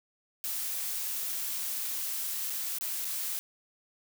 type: noise with dropouts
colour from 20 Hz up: blue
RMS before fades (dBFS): -34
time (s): 0.44-3.39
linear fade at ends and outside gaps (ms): 0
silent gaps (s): 2.498-2.503 / 2.785-2.81 / 3.046-3.052
effects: none